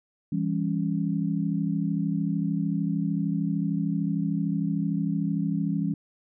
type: chord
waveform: sine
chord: C# diminished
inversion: first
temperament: just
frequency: 166.31 / 199.57 / 277.2 Hz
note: E3 / G3 / C#4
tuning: +16 / +31 / 0 cents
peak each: -27 / -28 / -30 dBFS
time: 0.32-5.94 s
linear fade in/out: 5 ms
effects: none